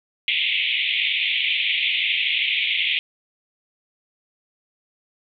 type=band-pass noise; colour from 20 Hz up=pink; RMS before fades=-22 dBFS; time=0.28-2.99 s; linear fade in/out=0 ms; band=2100 to 3600 Hz; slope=96 dB/octave; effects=none